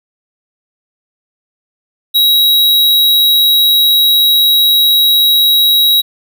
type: tone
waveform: square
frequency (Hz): 3849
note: B7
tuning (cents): -45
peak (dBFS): -7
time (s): 2.14-6.02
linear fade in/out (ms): 20
effects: none